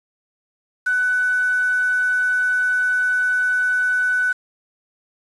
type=tone with quantisation; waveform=sine; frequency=1495 Hz; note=F#6; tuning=17 cents sharp; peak=-16 dBFS; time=0.86-4.33 s; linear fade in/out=10 ms; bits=6; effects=resampled to 22050 Hz